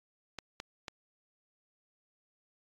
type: clicks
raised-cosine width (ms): 0.2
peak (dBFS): -22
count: 3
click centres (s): 0.387 / 0.601 / 0.882
effects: AAC 64 kbps